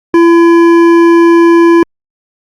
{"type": "tone with hard clipping", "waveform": "triangle", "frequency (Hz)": 337.5, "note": "E4", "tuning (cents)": 41, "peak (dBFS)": -4, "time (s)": [0.14, 1.83], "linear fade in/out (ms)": 2, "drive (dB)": 15, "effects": ["Opus 48 kbps"]}